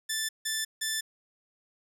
10% pulse tone bursts, 1760 Hz, A6, in tune, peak -20 dBFS, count 3, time 0.09-1.01 s, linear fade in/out 10 ms, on 200 ms, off 160 ms, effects none

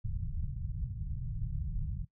pink low-pass noise, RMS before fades -36 dBFS, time 0.04-2.05 s, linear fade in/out 10 ms, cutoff 160 Hz, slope 48 dB/octave, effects noise-tail reverb RT60 0.1 s tail -18 dB re dry

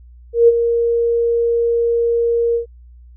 sine tone with ADSR envelope, 468 Hz, A#4, 7 cents sharp, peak -4 dBFS, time 0.33-2.66 s, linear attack 150 ms, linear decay 32 ms, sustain -9 dB, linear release 110 ms, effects added 60 Hz sine -39 dBFS peak until 3.16 s

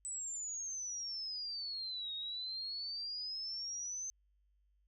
sine exponential two-way sweep, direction down then up, 8030 to 3729 to 6250 Hz, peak -39 dBFS, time 0.05-4.1 s, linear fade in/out 0 ms, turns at 2.14 s, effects added 50 Hz sine -70 dBFS peak until 4.87 s

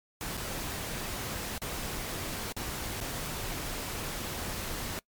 pink noise with dropouts, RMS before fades -36 dBFS, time 0.21-4.99 s, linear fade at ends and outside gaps 0 ms, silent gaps 0.37-0.375 / 1.579-1.618 / 2.523-2.566 / 3.003-3.011 s, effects noise-tail reverb RT60 0.1 s tail -24 dB re dry + MP3 96 kbps

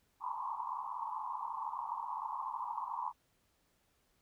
pink band-pass noise, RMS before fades -40 dBFS, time 0.2-3.13 s, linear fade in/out 50 ms, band 860 to 1100 Hz, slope 96 dB/octave, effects pink hiss -75 dBFS RMS until 4.21 s

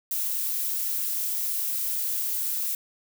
violet noise, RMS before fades -28 dBFS, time 0.11-2.75 s, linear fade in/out 2 ms, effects none

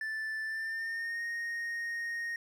triangle tone with pitch glide, 1760 to 1860.4 Hz, A6 to A#6, 0 to -4 cents, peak -32 dBFS, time 0.01-2.36 s, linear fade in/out 2 ms, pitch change +96 cents, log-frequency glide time 0.44-1.22 s, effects none

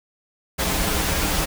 pink noise with comb filter, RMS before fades -22 dBFS, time 0.58-1.46 s, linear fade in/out 20 ms, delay 8.3 ms, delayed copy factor -0.6, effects none

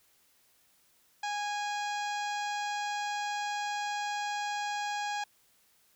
harmonic tone, 825 Hz, G#5, 12 cents flat, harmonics 1 / 2 / 3 / 4 / 5 / 6 / 7 / 8 / 9, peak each -33 / -39 / -43 / -45 / -47 / -49 / -50 / -51 / -52 dBFS, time 1.23-5.24 s, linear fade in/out 5 ms, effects white hiss -67 dBFS RMS until 5.95 s

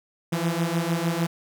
sawtooth beating tone pair, 164.81 / 171.41 Hz, E3 / F3, 0 / -32 cents, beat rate 6.6 Hz, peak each -22 / -22 dBFS, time 0.32-1.27 s, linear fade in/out 10 ms, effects none

